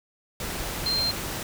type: tone in noise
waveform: sine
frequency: 4169 Hz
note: C8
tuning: 7 cents flat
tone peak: -23 dBFS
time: 0.86-1.11 s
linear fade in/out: 2 ms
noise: pink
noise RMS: -32 dBFS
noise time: 0.4-1.43 s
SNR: +6 dB
effects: none